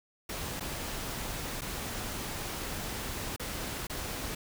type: noise with dropouts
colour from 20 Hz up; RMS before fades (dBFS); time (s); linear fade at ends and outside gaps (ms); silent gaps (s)
pink; -37; 0.29-4.35; 5; 0.598-0.606 / 1.61-1.617 / 3.363-3.396 / 3.87-3.897
effects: none